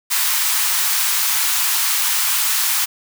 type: high-pass noise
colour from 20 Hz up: white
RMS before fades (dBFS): -18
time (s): 0.1-2.86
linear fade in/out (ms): 20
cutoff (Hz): 840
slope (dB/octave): 48
effects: none